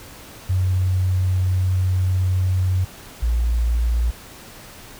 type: tone pair in turn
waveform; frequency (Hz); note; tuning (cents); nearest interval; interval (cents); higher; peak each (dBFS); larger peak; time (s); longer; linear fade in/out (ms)
sine; 92.5 / 58.27; F#2 / A#1; 0 / 0; minor sixth; 800; first; -16; neither; 0.49-2.85 / 3.22-4.11; first; 10
effects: pink hiss -41 dBFS RMS until 4.99 s